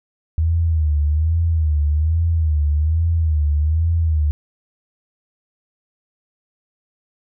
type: tone with vibrato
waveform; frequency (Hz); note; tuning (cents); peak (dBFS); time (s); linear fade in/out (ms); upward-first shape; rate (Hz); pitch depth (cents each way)
sine; 78.5; D#2; +16; -14; 0.38-4.31; 0; sine; 1.2; 110
effects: none